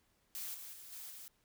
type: noise with level steps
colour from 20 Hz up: blue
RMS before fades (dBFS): -43 / -49 / -53 / -48 / -51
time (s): 0.35-1.28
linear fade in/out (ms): 0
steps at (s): 0.54 / 0.73 / 0.92 / 1.1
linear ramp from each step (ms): 5
effects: pink hiss -75 dBFS RMS until 1.44 s